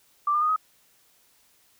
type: tone with pitch steps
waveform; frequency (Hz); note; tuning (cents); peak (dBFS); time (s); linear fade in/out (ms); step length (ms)
sine; 1174.7 / 1203.5 / 1233.1 / 1263.4; D6 / D6 / D#6 / D#6; 0 / +42 / -16 / +26; -20; 0.27-0.562; 5; 73
effects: white hiss -62 dBFS RMS until 1.79 s